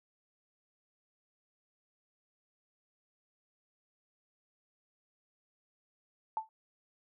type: tone with exponential decay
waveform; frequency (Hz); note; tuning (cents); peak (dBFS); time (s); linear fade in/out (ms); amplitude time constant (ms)
sine; 880; A5; 0; -27; 6.37-6.49; 1; 24
effects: none